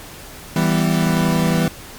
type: chord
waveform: 40% pulse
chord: E minor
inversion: none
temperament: equal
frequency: 164.81 / 196 / 246.9 Hz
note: E3 / G3 / B3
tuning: 0 / 0 / 0 cents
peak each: -16 / -19 / -21 dBFS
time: 0.56-1.68 s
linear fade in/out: 2 ms
type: click train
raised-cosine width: 5 ms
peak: -21 dBFS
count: 16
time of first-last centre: 1.03-1.579 s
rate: 27.3 Hz
effects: pink hiss -37 dBFS RMS until 1.98 s + MP3 96 kbps